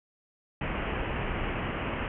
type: low-pass noise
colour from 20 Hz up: pink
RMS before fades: -32 dBFS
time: 0.61-2.08 s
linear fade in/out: 2 ms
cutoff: 3000 Hz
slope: 96 dB/octave
effects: none